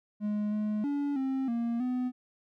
triangle tone with pitch steps, 209.2 / 211.8 / 285.7 / 265.9 / 234 / 251 Hz, G#3 / G#3 / D4 / C4 / A#3 / B3, +13 / +34 / -48 / +28 / +7 / +28 cents, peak -26 dBFS, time 0.2-2.12 s, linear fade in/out 50 ms, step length 320 ms, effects none

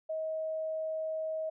sine tone, 634 Hz, D#5, 32 cents sharp, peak -32 dBFS, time 0.09-1.5 s, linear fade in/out 10 ms, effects none

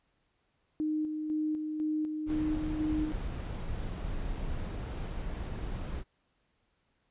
sine tone with tremolo, 307.9 Hz, D#4, 18 cents flat, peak -28 dBFS, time 0.8-3.12 s, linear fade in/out 0 ms, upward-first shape square, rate 2 Hz, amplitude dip 40%
brown noise, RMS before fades -36 dBFS, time 2.26-6.04 s, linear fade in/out 50 ms
effects pink hiss -75 dBFS RMS until 7.1 s + resampled to 8000 Hz

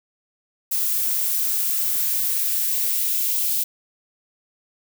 violet noise with high-pass filter sweep, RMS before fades -22 dBFS, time 0.71-3.64 s, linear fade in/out 10 ms, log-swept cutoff 680 to 2900 Hz, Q 1.4, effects none

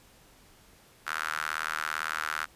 sawtooth tone with high-pass filter, 77.78 Hz, D#2, in tune, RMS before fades -33 dBFS, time 1.06-2.46 s, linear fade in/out 20 ms, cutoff 1400 Hz, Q 4.5, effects pink hiss -58 dBFS RMS until 2.55 s + resampled to 32000 Hz

